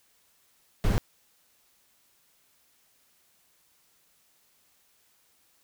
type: noise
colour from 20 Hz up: brown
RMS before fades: -23 dBFS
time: 0.84-0.98 s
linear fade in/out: 0 ms
effects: white hiss -66 dBFS RMS until 5.63 s